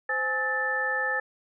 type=tone cluster; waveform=sine; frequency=518 / 837 / 1293 / 1763 Hz; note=C5 / G#5 / E6 / A6; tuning=-17 / +13 / -34 / +3 cents; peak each=-33 / -34 / -35 / -26 dBFS; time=0.09-1.2 s; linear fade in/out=5 ms; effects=none